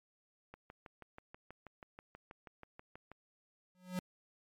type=click train; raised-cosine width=0.5 ms; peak=-35 dBFS; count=17; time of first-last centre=0.54-3.116 s; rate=6.21 Hz
type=tone with exponential growth; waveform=square; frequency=182.6 Hz; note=F#3; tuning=23 cents flat; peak=-33 dBFS; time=3.75-3.99 s; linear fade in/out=0 ms; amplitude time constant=51 ms
effects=MP3 64 kbps